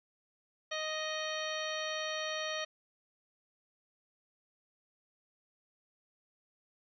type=harmonic tone with a mistuned harmonic; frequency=622.3 Hz; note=D#5; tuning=in tune; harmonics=1 / 2 / 3 / 4 / 5 / 6 / 7 / 9; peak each=-39 / -43 / -41 / -45 / -43 / -45 / -46 / -48 dBFS; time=0.71-2.65 s; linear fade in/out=10 ms; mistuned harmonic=9; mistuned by=+49 cents; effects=none